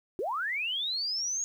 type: linear sweep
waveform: sine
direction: up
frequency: 329.6 to 6680 Hz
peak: -29 dBFS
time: 0.19-1.44 s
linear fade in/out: 0 ms
effects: 10-bit